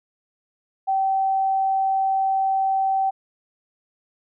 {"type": "tone", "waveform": "sine", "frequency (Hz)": 772, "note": "G5", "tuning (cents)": -27, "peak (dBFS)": -18, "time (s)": [0.87, 3.11], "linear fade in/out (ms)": 20, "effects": []}